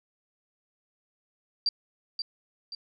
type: tone with echo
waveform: sine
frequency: 4710 Hz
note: D8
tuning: 4 cents sharp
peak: -22 dBFS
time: 1.66-1.69 s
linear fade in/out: 2 ms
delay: 530 ms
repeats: 2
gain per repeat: -7 dB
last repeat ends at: 2.75 s
effects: none